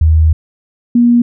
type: tone pair in turn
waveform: sine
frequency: 79.2 / 238.9 Hz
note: D#2 / A#3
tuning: +31 / +43 cents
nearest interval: octave + perfect fifth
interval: 1912 cents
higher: second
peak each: -5 dBFS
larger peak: neither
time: 0.01-0.33 / 0.95-1.22 s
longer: first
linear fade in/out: 5 ms
effects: none